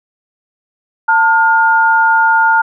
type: tone pair together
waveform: sine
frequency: 895.8 / 1421 Hz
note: A5 / F6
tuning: +31 / +30 cents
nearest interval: minor sixth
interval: 799 cents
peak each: -10 dBFS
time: 1.08-2.62 s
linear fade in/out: 10 ms
effects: none